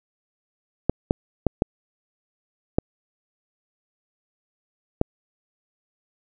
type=clicks; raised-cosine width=2 ms; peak=-4 dBFS; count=6; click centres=0.896 / 1.109 / 1.467 / 1.621 / 2.785 / 5.014 s; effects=none